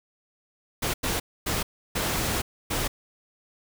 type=noise bursts at uneven times; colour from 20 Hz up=pink; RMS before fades=-27 dBFS; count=5; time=0.82-0.94 / 1.03-1.2 / 1.46-1.63 / 1.95-2.42 / 2.7-2.88 s; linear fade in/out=10 ms; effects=none